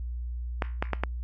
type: clicks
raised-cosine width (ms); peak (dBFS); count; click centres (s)
0.5; -11; 4; 0.622 / 0.825 / 0.933 / 1.036
effects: added 60 Hz sine -31 dBFS peak until 1.23 s + Opus 48 kbps